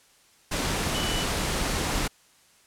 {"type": "tone in noise", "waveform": "sine", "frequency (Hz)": 2969, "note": "F#7", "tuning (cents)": 5, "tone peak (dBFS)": -32, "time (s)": [0.94, 1.24], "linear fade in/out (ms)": 10, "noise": "pink", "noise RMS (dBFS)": -27, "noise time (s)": [0.51, 2.08], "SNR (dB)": -8, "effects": ["white hiss -59 dBFS RMS until 2.66 s", "low-pass 10000 Hz 12 dB/octave"]}